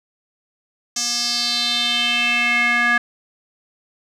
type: tone with band-pass filter sweep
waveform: square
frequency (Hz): 239.3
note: A#3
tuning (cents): +46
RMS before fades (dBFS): -19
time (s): 0.96-2.98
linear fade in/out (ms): 5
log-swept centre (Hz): 6100 to 1700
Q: 4.4
effects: none